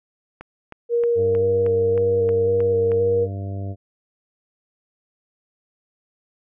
click train, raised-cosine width 0.5 ms, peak -21 dBFS, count 9, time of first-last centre 0.41-2.918 s, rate 3.19 Hz
sine tone with vibrato, 468.1 Hz, A#4, 7 cents sharp, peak -16 dBFS, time 0.89-3.28 s, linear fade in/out 50 ms, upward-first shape square, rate 1.9 Hz, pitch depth 15 cents each way
harmonic tone, 98.2 Hz, G2, 4 cents sharp, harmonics 1 / 2 / 3 / 4 / 5 / 6 / 7, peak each -26 / -37 / -38 / -42 / -44 / -42 / -42 dBFS, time 1.15-3.76 s, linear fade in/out 50 ms
effects none

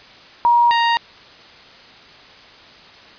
sine / sawtooth tone pair in turn, 950 / 933.1 Hz, A#5 / A#5, +33 / +1 cents, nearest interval unison, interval 32 cents, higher first, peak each -10 dBFS, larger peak neither, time 0.45-0.71 / 0.71-0.97 s, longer neither, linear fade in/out 0 ms, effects white hiss -43 dBFS RMS until 3.18 s + resampled to 11025 Hz

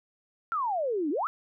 sine exponential two-way sweep, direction down then up, 1396.9 to 277.2 to 1396.9 Hz, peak -26 dBFS, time 0.52-1.27 s, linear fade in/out 0 ms, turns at 1.1 s, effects none

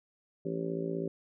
harmonic tone, 56 Hz, A1, 31 cents sharp, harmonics 3 / 4 / 5 / 6 / 7 / 8 / 9 / 10, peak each -37 / -46 / -39 / -46 / -35 / -47 / -44 / -44 dBFS, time 0.45-1.08 s, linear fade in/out 5 ms, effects none

